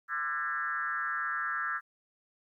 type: tone with frequency modulation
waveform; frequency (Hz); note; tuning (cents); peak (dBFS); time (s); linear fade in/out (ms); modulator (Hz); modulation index
sine; 1494; F#6; +16; -30; 0.08-1.81; 50; 149; 1.9
effects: 12-bit